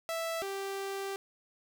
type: tone pair in turn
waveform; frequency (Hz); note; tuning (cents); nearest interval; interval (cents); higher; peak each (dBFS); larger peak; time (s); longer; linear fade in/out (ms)
sawtooth; 659.3 / 392; E5 / G4; 0 / 0; major sixth; 900; first; -29 / -31; first; 0.09-0.42 / 0.42-1.16; second; 0
effects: none